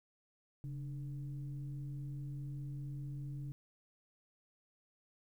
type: tone with frequency modulation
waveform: sine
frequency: 138.59 Hz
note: C#3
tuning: in tune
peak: -40 dBFS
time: 0.64-3.52 s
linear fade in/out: 0 ms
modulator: 161 Hz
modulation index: 0.44
effects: 12-bit